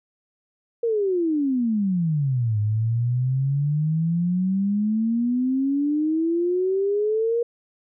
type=exponential two-way sweep; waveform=sine; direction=down then up; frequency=476.3 to 103.83 to 476.3 Hz; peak=-19 dBFS; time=0.83-7.43 s; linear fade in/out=5 ms; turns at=2.59 s; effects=none